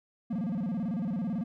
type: tone with vibrato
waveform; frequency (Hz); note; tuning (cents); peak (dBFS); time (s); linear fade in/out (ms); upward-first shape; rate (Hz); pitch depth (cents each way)
triangle; 203.2; G#3; -38; -27; 0.3-1.44; 10; square; 18; 240
effects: none